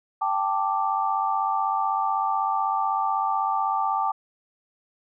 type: chord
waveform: sine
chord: G suspended second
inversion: none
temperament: equal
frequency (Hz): 784 / 880 / 1174.7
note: G5 / A5 / D6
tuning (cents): 0 / 0 / 0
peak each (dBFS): -26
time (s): 0.21-4.12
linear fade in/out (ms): 10
effects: none